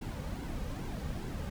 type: noise with flanger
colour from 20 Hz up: brown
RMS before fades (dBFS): -38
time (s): 0.01-1.5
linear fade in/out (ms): 10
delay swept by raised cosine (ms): 1.6 to 3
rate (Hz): 2.4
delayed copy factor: -0.55
effects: none